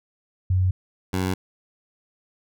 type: tone pair in turn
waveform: sine / 15% pulse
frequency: 92.5 / 92.87 Hz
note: F#2 / F#2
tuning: 0 / +7 cents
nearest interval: unison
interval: 7 cents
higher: second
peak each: -17 / -16 dBFS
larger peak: second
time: 0.5-0.71 / 1.13-1.34 s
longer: neither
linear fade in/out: 5 ms
effects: none